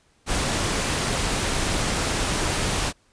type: noise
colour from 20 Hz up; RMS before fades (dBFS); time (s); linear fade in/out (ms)
pink; -24; 0.26-2.93; 50
effects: pink hiss -62 dBFS RMS until 3.12 s + resampled to 22050 Hz